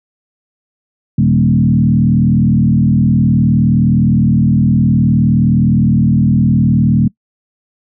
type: tone with frequency modulation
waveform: sine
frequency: 174.4 Hz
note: F3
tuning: 2 cents flat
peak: -7 dBFS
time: 1.18-7.08 s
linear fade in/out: 5 ms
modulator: 39.4 Hz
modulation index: 1.7
effects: noise-tail reverb RT60 0.1 s tail -23 dB re dry